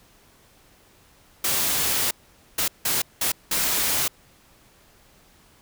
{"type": "noise bursts at uneven times", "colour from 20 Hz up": "white", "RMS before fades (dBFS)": -23, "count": 5, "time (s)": [[1.44, 2.11], [2.58, 2.68], [2.85, 3.02], [3.21, 3.32], [3.51, 4.08]], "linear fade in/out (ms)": 5, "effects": ["pink hiss -56 dBFS RMS until 5.61 s"]}